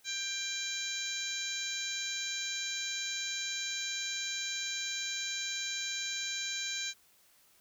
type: harmonic tone with a mistuned harmonic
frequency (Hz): 791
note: G5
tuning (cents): +15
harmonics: 2 / 3 / 4 / 5 / 6 / 7 / 8 / 9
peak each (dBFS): -44 / -41 / -45 / -38 / -50 / -47 / -41 / -45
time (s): 0.04-6.94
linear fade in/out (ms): 50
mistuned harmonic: 8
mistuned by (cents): +17
effects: white hiss -65 dBFS RMS until 7.6 s